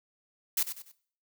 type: noise with echo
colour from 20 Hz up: blue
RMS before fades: -27 dBFS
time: 0.57-0.63 s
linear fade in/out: 5 ms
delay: 96 ms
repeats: 3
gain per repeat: -9 dB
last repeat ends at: 0.918 s
effects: noise-tail reverb RT60 0.5 s tail -17 dB re dry